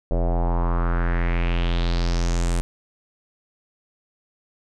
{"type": "tone with low-pass filter sweep", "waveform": "square", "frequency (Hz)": 42.99, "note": "F1", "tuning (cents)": -27, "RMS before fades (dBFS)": -21, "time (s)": [0.11, 2.61], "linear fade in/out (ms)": 0, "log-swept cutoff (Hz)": [570, 9100], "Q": 3.4, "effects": []}